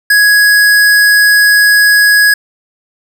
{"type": "tone", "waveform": "square", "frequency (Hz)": 1667, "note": "G#6", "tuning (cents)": 6, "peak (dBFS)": -5, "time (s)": [0.1, 2.34], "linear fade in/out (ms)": 5, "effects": []}